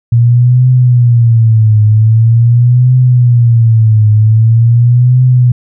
sine tone with vibrato, 116.54 Hz, A#2, in tune, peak -3 dBFS, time 0.12-5.52 s, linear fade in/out 5 ms, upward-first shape triangle, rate 0.44 Hz, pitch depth 160 cents each way, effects none

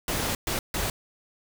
pink noise bursts at uneven times, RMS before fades -28 dBFS, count 3, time 0.08-0.35 / 0.47-0.59 / 0.74-0.9 s, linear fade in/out 2 ms, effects none

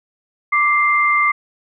sine tone pair together, 1174.7 / 2093 Hz, D6 / C7, 0 / 0 cents, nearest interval minor seventh, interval 1000 cents, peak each -15 dBFS, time 0.52-1.32 s, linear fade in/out 10 ms, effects none

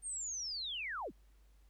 sine linear sweep, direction down, 8870 to 103.83 Hz, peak -38 dBFS, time 0.02-1.12 s, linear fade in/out 50 ms, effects added 50 Hz sine -61 dBFS peak until 1.69 s + pink hiss -75 dBFS RMS until 1.69 s

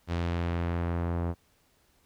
sawtooth tone with low-pass filter sweep, 85.6 Hz, F2, 34 cents flat, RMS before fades -30 dBFS, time 0.07-1.35 s, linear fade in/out 50 ms, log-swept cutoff 4500 to 950 Hz, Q 0.84, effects pink hiss -67 dBFS RMS until 2.05 s

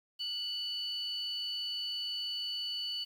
sine tone pair together, 2960 / 4477 Hz, F#7 / C#8, 0 / +16 cents, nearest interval perfect fifth, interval 716 cents, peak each -36 / -37 dBFS, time 0.19-3.05 s, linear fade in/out 20 ms, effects tanh soft clip ceiling -27 dBFS + 10-bit

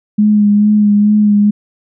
sine tone with vibrato, 208.3 Hz, G#3, 5 cents sharp, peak -6 dBFS, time 0.18-1.51 s, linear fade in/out 10 ms, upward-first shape sine, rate 2.3 Hz, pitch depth 25 cents each way, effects none

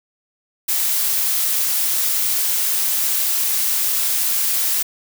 blue noise, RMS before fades -19 dBFS, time 0.68-4.83 s, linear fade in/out 10 ms, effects none

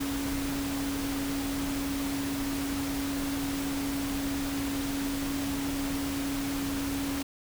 sine tone in noise, 277.8 Hz, C#4, 4 cents sharp, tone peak -30 dBFS, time 0-7.23 s, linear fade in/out 10 ms, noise pink, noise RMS -36 dBFS, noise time 0-7.23 s, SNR +3 dB, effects none

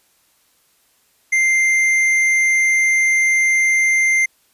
sine tone with tanh clipping, 2093 Hz, C7, in tune, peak -14 dBFS, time 1.32-4.26 s, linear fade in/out 10 ms, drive 9 dB, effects white hiss -59 dBFS RMS until 4.53 s + resampled to 32000 Hz

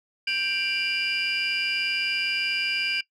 sine tone cluster, 1573 / 2359 / 2779 / 2956 / 4864 Hz, G6 / D7 / F7 / F#7 / D#8, +6 / +7 / -9 / -2 / -40 cents, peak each -33 / -26 / -29 / -31 / -30 dBFS, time 0.27-3.01 s, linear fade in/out 5 ms, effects noise-tail reverb RT60 0.1 s tail -21 dB re dry + tanh soft clip ceiling -17 dBFS

